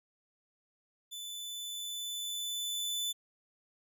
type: tone with level ramp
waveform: sawtooth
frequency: 3502 Hz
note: A7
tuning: 9 cents flat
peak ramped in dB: -38 to -29 dBFS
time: 1.11-3.13 s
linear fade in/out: 20 ms
effects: none